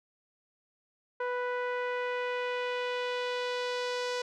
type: tone with low-pass filter sweep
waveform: sawtooth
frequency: 493.9 Hz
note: B4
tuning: in tune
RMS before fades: -33 dBFS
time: 1.2-4.22 s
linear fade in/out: 5 ms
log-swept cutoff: 1500 to 5400 Hz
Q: 1.5
effects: none